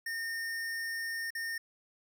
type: tone with dropouts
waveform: square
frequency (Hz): 1826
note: A#6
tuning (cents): -36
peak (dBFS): -35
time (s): 0.06-1.58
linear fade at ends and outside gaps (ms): 5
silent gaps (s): 1.305-1.35
effects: none